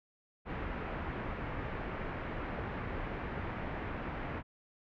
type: low-pass noise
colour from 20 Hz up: pink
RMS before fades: -39 dBFS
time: 0.45-4.43 s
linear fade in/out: 50 ms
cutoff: 2200 Hz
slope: 24 dB/octave
effects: none